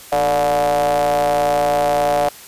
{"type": "ring-modulated tone", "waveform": "square", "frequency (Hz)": 69.3, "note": "C#2", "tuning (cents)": 0, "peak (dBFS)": -12, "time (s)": [0.12, 2.29], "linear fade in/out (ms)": 5, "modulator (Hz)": 652, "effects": ["white hiss -39 dBFS RMS until 2.47 s", "resampled to 32000 Hz"]}